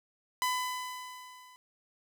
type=tone with level ramp; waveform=sawtooth; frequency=1004 Hz; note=B5; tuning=28 cents sharp; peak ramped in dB=-23 to -50 dBFS; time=0.42-1.56 s; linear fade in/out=0 ms; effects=none